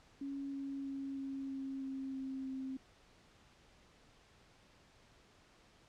sine tone with pitch steps, 277.2 / 275.3 / 273.4 / 271.5 / 269.6 / 267.8 / 265.9 / 264.1 Hz, C#4 / C#4 / C#4 / C#4 / C#4 / C4 / C4 / C4, 0 / -12 / -24 / -36 / -48 / +40 / +28 / +16 cents, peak -39 dBFS, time 0.21-2.77 s, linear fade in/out 5 ms, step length 320 ms, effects pink hiss -65 dBFS RMS until 5.88 s + low-pass 6000 Hz 12 dB/octave

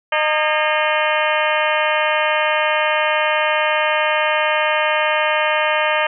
harmonic tone with a mistuned harmonic, 305.9 Hz, D#4, 29 cents flat, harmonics 2 / 3 / 4 / 5 / 6 / 7 / 8 / 9 / 10, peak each -20 / -22 / -23 / -24 / -25 / -25 / -26 / -27 / -27 dBFS, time 0.12-6.07 s, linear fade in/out 5 ms, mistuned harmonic 5, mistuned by +95 cents, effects none

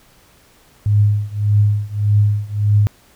sine tone with tremolo, 103.83 Hz, G#2, in tune, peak -8 dBFS, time 0.86-2.87 s, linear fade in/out 0 ms, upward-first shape triangle, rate 1.7 Hz, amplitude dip 95%, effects pink hiss -51 dBFS RMS until 3.15 s

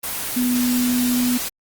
sine tone in noise, 246.9 Hz, B3, in tune, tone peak -17 dBFS, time 0.36-1.38 s, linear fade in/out 10 ms, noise white, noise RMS -26 dBFS, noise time 0.03-1.49 s, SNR +6 dB, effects Opus 24 kbps

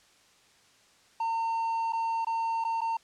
triangle tone with dropouts, 910 Hz, A#5, 42 cents flat, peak -25 dBFS, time 1.2-2.97 s, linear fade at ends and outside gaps 5 ms, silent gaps 1.924-1.931 / 2.248-2.268 / 2.641-2.648 / 2.808-2.815 s, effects white hiss -61 dBFS RMS until 3.03 s + low-pass 7000 Hz 12 dB/octave

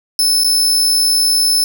sawtooth tone with dropouts, 5260 Hz, E8, 5 cents flat, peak -8 dBFS, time 0.19-1.64 s, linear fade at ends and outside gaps 1 ms, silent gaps 0.437-0.444 s, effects none

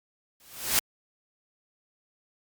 white noise with exponential growth, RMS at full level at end -20 dBFS, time 0.4-0.79 s, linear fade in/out 1 ms, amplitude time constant 84 ms, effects Opus 48 kbps

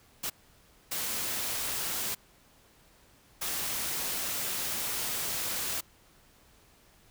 white noise bursts at uneven times, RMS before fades -33 dBFS, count 3, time 0.23-0.3 / 0.91-2.15 / 3.41-5.81 s, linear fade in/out 10 ms, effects pink hiss -61 dBFS RMS until 7.1 s

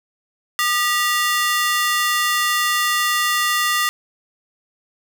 sawtooth ring-modulated tone, 1576 Hz, G6, 9 cents sharp, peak -10 dBFS, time 0.59-3.89 s, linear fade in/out 0 ms, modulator 361 Hz, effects none

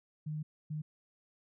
sine tone bursts at uneven times, 153 Hz, D#3, 29 cents flat, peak -35 dBFS, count 2, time 0.26-0.43 / 0.7-0.82 s, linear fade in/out 10 ms, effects none

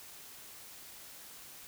silence, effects white hiss -51 dBFS RMS until 1.67 s

